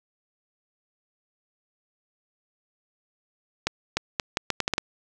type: accelerating click train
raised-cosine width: 0.2 ms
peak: -6 dBFS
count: 9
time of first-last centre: 3.67-4.781 s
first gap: 300 ms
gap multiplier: 0.76
effects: none